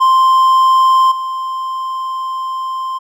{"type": "tone with level steps", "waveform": "triangle", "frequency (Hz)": 1046.5, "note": "C6", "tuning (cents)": 0, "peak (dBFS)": [-5, -16], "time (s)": [0, 2.99], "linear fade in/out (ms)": 20, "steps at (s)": 1.11, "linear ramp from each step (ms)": 10, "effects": []}